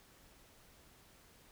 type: silence
effects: pink hiss -63 dBFS RMS until 1.51 s